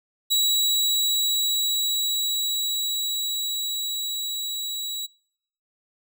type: tone with level ramp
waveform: sawtooth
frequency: 3895 Hz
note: B7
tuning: 25 cents flat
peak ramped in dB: -15 to -25 dBFS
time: 0.3-5.07 s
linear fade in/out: 20 ms
effects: noise-tail reverb RT60 0.7 s tail -26 dB re dry